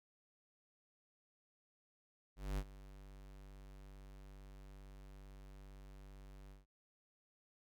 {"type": "tone with ADSR envelope", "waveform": "square", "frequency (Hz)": 48.85, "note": "G1", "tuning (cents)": -5, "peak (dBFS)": -36, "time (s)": [2.36, 6.66], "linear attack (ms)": 220, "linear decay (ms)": 57, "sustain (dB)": -18, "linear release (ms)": 150, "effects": []}